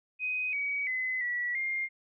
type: tone with pitch steps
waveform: sine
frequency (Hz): 2507 / 2265 / 2030 / 1943 / 2117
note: D#7 / C#7 / B6 / B6 / C7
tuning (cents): +12 / +37 / +47 / -29 / +20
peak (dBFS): -29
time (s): 0.19-1.89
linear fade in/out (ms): 50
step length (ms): 340
effects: none